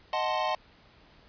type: chord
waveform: square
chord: D# diminished seventh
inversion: none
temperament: equal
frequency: 622.3 / 740 / 880 / 1046.5 Hz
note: D#5 / F#5 / A5 / C6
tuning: 0 / 0 / 0 / 0 cents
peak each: -33 dBFS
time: 0.13-0.55 s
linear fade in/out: 2 ms
effects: pink hiss -58 dBFS RMS until 1.28 s + resampled to 11025 Hz